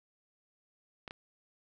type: clicks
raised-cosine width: 0.3 ms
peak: -26 dBFS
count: 2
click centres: 1.078 / 1.109 s
effects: none